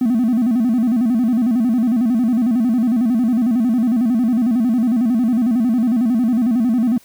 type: tone with vibrato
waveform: triangle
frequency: 236.4 Hz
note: A#3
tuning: 24 cents sharp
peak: -10 dBFS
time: 0.01-6.98 s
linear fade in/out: 5 ms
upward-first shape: square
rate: 11 Hz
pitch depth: 120 cents each way
effects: tanh soft clip ceiling -8 dBFS + white hiss -50 dBFS RMS until 7.04 s